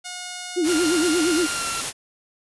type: tone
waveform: 5% pulse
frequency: 722 Hz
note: F#5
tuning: 43 cents flat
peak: -20 dBFS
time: 0.04-1.42 s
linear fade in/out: 20 ms
type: tone with vibrato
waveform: sine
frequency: 331.1 Hz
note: E4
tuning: 8 cents sharp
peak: -18 dBFS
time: 0.56-1.47 s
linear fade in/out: 20 ms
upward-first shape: sine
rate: 8.6 Hz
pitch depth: 160 cents each way
type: noise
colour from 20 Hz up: white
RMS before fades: -26 dBFS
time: 0.63-1.93 s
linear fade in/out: 50 ms
type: tone with pitch glide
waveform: sawtooth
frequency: 1400 to 1364.1 Hz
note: F6 to F6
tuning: +4 to -41 cents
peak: -24 dBFS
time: 0.69-1.81 s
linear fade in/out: 5 ms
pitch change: -45 cents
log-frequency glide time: 1.51-1.65 s
effects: resampled to 24000 Hz